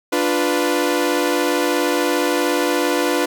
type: chord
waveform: sawtooth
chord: B diminished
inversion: first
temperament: equal with one note detuned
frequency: 293.7 / 350.8 / 493.9 Hz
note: D4 / F4 / B4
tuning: 0 / +8 / 0 cents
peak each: -17 dBFS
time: 0.12-3.26 s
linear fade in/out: 10 ms
effects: none